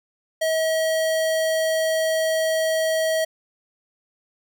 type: tone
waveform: square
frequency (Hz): 640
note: D#5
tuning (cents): +49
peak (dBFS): -20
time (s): 0.41-3.25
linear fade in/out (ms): 10
effects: none

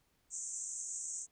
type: band-pass noise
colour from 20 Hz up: white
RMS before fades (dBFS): -42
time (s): 0.3-1.27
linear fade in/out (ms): 50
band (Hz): 6200 to 8200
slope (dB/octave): 96
effects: pink hiss -75 dBFS RMS until 1.31 s

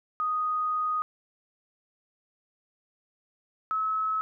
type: tone pair in turn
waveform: sine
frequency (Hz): 1244.5 / 1290.8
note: D#6 / E6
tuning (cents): 0 / -37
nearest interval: minor second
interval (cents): 63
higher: second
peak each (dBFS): -25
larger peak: neither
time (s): 0.2-1.02 / 3.71-4.21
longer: first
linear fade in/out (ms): 0
effects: none

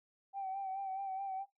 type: tone with vibrato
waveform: sine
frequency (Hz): 774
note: G5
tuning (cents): -22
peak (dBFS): -36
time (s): 0.33-1.46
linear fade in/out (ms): 50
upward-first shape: sine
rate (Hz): 4.7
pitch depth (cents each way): 40
effects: noise-tail reverb RT60 0.2 s tail -19 dB re dry + tanh soft clip ceiling -32 dBFS

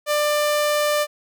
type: tone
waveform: sawtooth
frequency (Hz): 594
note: D5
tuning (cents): +20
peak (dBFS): -14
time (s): 0.06-1.07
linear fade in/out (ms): 50
effects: none

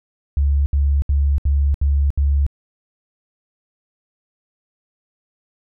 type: tone bursts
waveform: sine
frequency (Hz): 70.6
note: C#2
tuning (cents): +32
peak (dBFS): -13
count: 6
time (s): 0.37-2.465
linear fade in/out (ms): 0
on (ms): 290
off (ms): 71
effects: none

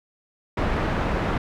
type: low-pass noise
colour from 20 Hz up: pink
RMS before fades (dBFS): -24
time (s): 0.57-1.38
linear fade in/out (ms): 5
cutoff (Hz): 1700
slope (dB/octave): 12
effects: none

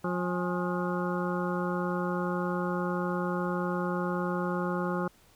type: harmonic tone with a mistuned harmonic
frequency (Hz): 178.3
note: F3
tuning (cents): +36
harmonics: 1 / 2 / 3 / 5 / 6 / 7 / 8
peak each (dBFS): -31 / -34 / -36 / -38 / -39 / -39 / -40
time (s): 0.04-5.08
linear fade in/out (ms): 5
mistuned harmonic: 5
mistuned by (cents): -110
effects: pink hiss -61 dBFS RMS until 5.35 s

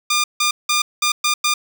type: tone bursts at uneven times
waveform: 10% pulse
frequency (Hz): 1205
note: D6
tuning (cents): +44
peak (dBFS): -7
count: 6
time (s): 0.1-0.24 / 0.4-0.51 / 0.69-0.82 / 1.02-1.12 / 1.24-1.34 / 1.44-1.54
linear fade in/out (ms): 5
effects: none

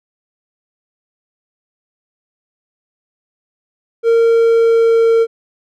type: tone with pitch glide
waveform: triangle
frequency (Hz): 460.5 to 456.3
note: A#4 to A#4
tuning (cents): -21 to -37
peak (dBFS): -6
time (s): 4.03-5.27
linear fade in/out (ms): 50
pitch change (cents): -16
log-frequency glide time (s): 4.16-5.15
effects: none

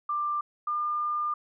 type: tone pair in turn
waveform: sine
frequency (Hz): 1186 / 1203.3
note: D6 / D6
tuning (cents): +17 / +42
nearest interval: unison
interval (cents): 25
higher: second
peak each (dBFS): -26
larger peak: neither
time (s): 0.09-0.41 / 0.67-1.34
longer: second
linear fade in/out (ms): 5
effects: none

